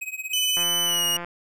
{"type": "tone with tremolo", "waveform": "square", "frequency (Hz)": 2532, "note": "D#7", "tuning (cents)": 30, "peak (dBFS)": -27, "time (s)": [0.01, 0.64], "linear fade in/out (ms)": 10, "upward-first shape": "triangle", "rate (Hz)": 17, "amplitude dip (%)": 95}
{"type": "tone with pitch glide", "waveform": "sawtooth", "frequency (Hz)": [3000, 2874], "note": ["F#7", "F7"], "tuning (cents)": [23, 49], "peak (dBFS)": -18, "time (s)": [0.33, 1.17], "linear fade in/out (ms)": 5, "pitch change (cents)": -74, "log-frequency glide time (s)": [0.85, 1.04]}
{"type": "click train", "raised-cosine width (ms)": 0.5, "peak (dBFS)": -19, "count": 118, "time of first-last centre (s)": [0.57, 1.246], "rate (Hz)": 173}
{"effects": []}